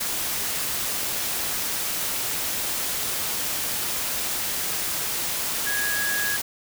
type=tone in noise; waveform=sine; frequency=1661.2 Hz; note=G#6; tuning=in tune; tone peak=-25 dBFS; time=5.66-6.37 s; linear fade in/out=10 ms; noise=white; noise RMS=-27 dBFS; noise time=0-6.42 s; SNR=-1 dB; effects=none